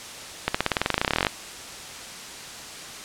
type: accelerating click train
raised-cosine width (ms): 0.3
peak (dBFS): -4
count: 22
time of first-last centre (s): 0.48-1.268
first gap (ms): 65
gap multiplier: 0.94
effects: white hiss -38 dBFS RMS until 3.04 s + low-pass 8000 Hz 12 dB/octave